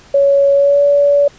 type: tone with pitch glide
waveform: sine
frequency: 559 to 572.1 Hz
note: C#5 to D5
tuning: +14 to -45 cents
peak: -7 dBFS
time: 0.14-1.28 s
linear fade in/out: 5 ms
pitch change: +41 cents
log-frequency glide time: 0.53-0.82 s
effects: pink hiss -43 dBFS RMS until 1.38 s + resampled to 16000 Hz